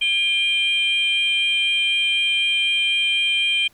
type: tone pair together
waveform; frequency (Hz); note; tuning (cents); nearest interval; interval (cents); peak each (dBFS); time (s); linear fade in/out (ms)
sine; 2409 / 3152; D7 / G7; +43 / +9; perfect fourth; 466; -19 / -18; 0.01-3.68; 10
effects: tanh soft clip ceiling -12 dBFS + pink hiss -56 dBFS RMS until 3.73 s